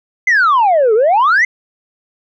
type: exponential two-way sweep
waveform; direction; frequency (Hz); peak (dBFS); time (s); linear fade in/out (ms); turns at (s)
sine; down then up; 2100 to 415.3 to 2100; -6; 0.27-1.45; 5; 0.94
effects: tanh soft clip ceiling -6 dBFS